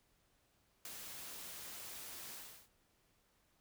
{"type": "noise with ADSR envelope", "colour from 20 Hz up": "white", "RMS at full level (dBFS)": -45, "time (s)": [0.85, 2.69], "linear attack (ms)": 3, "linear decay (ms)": 10, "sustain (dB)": -4, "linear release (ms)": 360, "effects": ["pink hiss -75 dBFS RMS until 3.6 s"]}